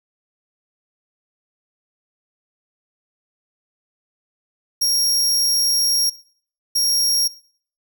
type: tone bursts at uneven times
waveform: sawtooth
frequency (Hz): 5588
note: F8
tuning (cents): 0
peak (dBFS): -13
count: 2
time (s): 4.81-6.1 / 6.75-7.28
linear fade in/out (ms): 10
effects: noise-tail reverb RT60 0.5 s tail -19 dB re dry